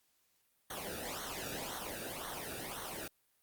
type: noise with flanger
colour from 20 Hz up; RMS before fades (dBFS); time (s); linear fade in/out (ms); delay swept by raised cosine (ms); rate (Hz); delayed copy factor
pink; -42; 0.7-3.08; 5; 0.4 to 0.97; 1.9; -0.75
effects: white hiss -75 dBFS RMS until 3.42 s + Opus 48 kbps